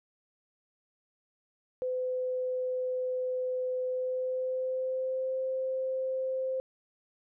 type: tone with pitch glide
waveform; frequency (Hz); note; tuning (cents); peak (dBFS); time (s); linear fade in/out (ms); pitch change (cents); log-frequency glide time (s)
sine; 508 to 522.3; B4 to C5; +49 to -3; -29; 1.82-6.6; 0; +48; 3.85-5.39
effects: none